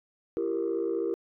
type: chord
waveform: sine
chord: E diminished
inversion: none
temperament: equal with one note detuned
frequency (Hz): 336.9 / 392 / 466.2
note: E4 / G4 / Bb4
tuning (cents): +38 / 0 / 0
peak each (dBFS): -30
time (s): 0.37-1.14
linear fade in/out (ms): 0
effects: tanh soft clip ceiling -21 dBFS